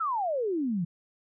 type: exponential sweep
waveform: sine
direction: down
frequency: 1367 to 161 Hz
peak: -26 dBFS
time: 0-0.85 s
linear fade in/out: 10 ms
effects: none